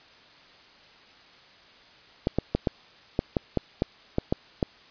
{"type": "clicks", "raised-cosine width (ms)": 2, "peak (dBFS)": -9, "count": 11, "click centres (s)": [2.271, 2.386, 2.55, 2.672, 3.191, 3.368, 3.573, 3.821, 4.184, 4.325, 4.628], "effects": ["white hiss -53 dBFS RMS until 4.9 s", "resampled to 11025 Hz"]}